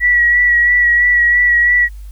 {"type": "tone with vibrato", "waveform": "sine", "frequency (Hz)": 1934, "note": "B6", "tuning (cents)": -37, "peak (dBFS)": -8, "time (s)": [0, 1.89], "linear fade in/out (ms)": 50, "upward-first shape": "sine", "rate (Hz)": 3, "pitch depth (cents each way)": 24, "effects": ["added 50 Hz sine -28 dBFS peak until 2.11 s", "white hiss -52 dBFS RMS until 2.11 s"]}